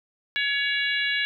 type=harmonic tone; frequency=563 Hz; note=C#5; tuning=27 cents sharp; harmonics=3 / 4 / 5 / 6 / 7; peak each=-26 / -28 / -30 / -32 / -33 dBFS; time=0.36-1.25 s; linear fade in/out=0 ms; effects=none